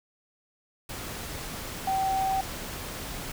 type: tone in noise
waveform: sine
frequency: 769 Hz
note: G5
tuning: 33 cents flat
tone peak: -24 dBFS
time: 1.87-2.41 s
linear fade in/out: 5 ms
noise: pink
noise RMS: -37 dBFS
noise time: 0.89-3.32 s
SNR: +10 dB
effects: none